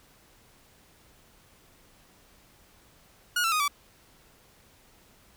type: tone with pitch steps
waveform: sawtooth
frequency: 1443 / 1338.6 / 1241.8 / 1151.9 Hz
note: F#6 / E6 / D#6 / D6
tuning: -44 / +26 / -4 / -34 cents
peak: -20 dBFS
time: 3.36-3.68 s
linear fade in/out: 5 ms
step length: 80 ms
effects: pink hiss -59 dBFS RMS until 5.36 s